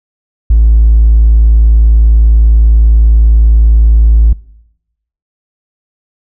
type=tone with hard clipping; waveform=sine; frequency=55 Hz; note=A1; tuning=in tune; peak=-3 dBFS; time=0.5-4.33 s; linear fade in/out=5 ms; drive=1 dB; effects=noise-tail reverb RT60 0.9 s tail -22 dB re dry